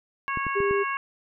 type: harmonic tone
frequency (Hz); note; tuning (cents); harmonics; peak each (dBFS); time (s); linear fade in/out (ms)
550; C#5; -14; 2 / 3 / 4 / 5; -28 / -32 / -34 / -36; 0.28-0.97; 0
type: clicks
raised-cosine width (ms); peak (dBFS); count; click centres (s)
3; -21; 4; 0.373 / 0.467 / 0.604 / 0.71
type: tone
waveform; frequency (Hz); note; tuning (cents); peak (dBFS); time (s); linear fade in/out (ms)
sine; 400.8; G4; +38; -22; 0.55-0.84; 20
effects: none